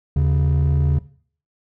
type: tone pair together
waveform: triangle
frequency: 78.24 / 139.4 Hz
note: D#2 / C#3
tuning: +10 / +10 cents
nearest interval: minor seventh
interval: 1000 cents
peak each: -14 dBFS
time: 0.16-0.99 s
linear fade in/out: 5 ms
effects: noise-tail reverb RT60 0.5 s tail -19 dB re dry + tanh soft clip ceiling -10 dBFS